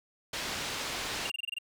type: low-pass noise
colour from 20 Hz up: white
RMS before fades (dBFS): -36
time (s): 0.33-1.3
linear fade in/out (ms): 5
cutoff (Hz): 4600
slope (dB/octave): 12
type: tone bursts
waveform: triangle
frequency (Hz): 2794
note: F7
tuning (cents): 0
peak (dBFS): -30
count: 8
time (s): 1.25-1.586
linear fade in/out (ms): 5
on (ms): 21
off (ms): 24
effects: none